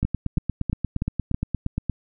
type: two click trains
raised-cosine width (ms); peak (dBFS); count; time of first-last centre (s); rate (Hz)
5; -11 / -11; 5 / 17; 0.05-1.344 / 0.03-1.897; 3.09 / 8.57
effects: none